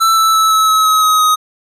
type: tone with pitch steps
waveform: square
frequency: 1329 / 1318.3 / 1307.7 / 1297.1 / 1286.7 / 1276.3 / 1266.1 / 1255.9 Hz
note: E6 / E6 / E6 / E6 / E6 / D#6 / D#6 / D#6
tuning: +14 / 0 / -14 / -28 / -42 / +44 / +30 / +16 cents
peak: -9 dBFS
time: 0-1.36 s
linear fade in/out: 20 ms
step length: 170 ms
effects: resampled to 32000 Hz